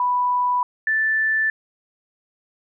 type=tone pair in turn; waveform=sine; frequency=987.8 / 1760.1 Hz; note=B5 / A6; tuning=0 / 0 cents; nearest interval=minor seventh; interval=1000 cents; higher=second; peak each=-17 dBFS; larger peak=neither; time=0-0.63 / 0.87-1.5 s; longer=neither; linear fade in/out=2 ms; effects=none